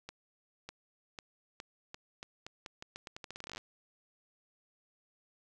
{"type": "accelerating click train", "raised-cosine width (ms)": 0.2, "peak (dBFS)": -26, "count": 25, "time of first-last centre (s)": [0.09, 3.579], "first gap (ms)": 600, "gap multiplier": 0.83, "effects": []}